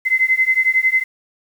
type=beating tone pair; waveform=sine; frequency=2050 / 2061 Hz; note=C7 / C7; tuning=-36 / -27 cents; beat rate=11 Hz; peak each=-16 dBFS; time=0.05-1.04 s; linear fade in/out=20 ms; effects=7-bit